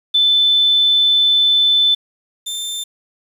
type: tone pair in turn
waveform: sine / sawtooth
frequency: 3520 / 3571 Hz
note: A7 / A7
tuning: 0 / +25 cents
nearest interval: unison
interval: 25 cents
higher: second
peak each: -10 / -19 dBFS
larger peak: first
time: 0.14-1.95 / 2.46-2.84 s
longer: first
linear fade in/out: 10 ms
effects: resampled to 32000 Hz + 7-bit